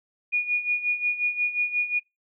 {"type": "tone with tremolo", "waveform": "sine", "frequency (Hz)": 2448, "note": "D#7", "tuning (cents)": -29, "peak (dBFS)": -19, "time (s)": [0.32, 2], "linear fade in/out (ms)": 20, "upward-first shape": "sine", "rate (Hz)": 5.6, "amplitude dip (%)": 75, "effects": ["noise-tail reverb RT60 0.2 s tail -24 dB re dry"]}